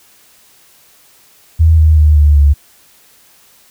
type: tone with pitch steps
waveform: sine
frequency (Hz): 80.7 / 78.36 / 76.08 / 73.87 / 71.73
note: E2 / D#2 / D#2 / D2 / D2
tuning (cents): -36 / +13 / -38 / +11 / -40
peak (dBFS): -4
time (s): 1.59-2.54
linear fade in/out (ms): 20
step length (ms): 190
effects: white hiss -47 dBFS RMS until 3.7 s